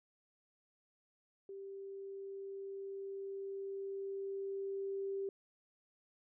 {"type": "tone with level ramp", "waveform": "sine", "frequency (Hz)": 392, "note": "G4", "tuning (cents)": 0, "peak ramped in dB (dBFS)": [-45, -36], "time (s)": [1.49, 5.29], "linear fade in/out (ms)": 2, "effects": []}